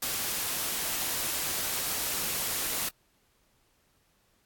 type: noise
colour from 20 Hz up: white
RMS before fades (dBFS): -31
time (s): 0.02-2.89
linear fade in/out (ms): 5
effects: pink hiss -69 dBFS RMS until 4.45 s + AAC 64 kbps